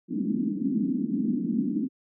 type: band-pass noise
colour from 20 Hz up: pink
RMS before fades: -27 dBFS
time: 0.08-1.89 s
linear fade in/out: 50 ms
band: 200 to 290 Hz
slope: 48 dB/octave
effects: none